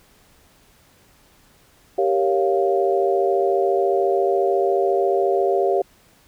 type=chord; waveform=sine; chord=G half-diminished seventh; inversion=none; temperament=equal; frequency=392 / 466.2 / 554.4 / 698.5 Hz; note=G4 / Bb4 / Db5 / F5; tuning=0 / 0 / 0 / 0 cents; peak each=-19 / -25 / -23 / -22 dBFS; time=1.98-5.82 s; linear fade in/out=5 ms; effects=pink hiss -55 dBFS RMS until 6.27 s